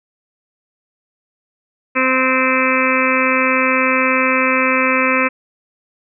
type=harmonic tone; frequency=259.5 Hz; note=C4; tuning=14 cents flat; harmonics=1 / 2 / 4 / 5 / 6 / 7 / 8 / 9 / 10; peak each=-20 / -20 / -21 / -21 / -25 / -24 / -22 / -20 / -21 dBFS; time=1.95-5.29 s; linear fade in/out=20 ms; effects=none